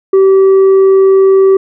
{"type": "tone with tanh clipping", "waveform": "sine", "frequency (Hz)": 385.6, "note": "G4", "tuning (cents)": -28, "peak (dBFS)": -4, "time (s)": [0.13, 1.57], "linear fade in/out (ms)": 5, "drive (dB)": 3, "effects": []}